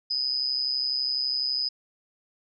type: tone with amplitude modulation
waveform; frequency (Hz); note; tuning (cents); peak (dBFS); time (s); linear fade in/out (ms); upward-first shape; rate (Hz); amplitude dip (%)
sine; 5000; D#8; +8; -21; 0.1-1.69; 10; sine; 132; 75
effects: none